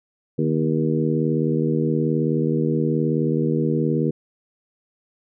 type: harmonic tone with a mistuned harmonic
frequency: 78.9 Hz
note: D#2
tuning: 25 cents sharp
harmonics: 2 / 3 / 4 / 5 / 6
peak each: -22 / -24 / -25 / -26 / -27 dBFS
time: 0.38-4.11 s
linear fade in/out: 10 ms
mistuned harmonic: 2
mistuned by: -64 cents
effects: none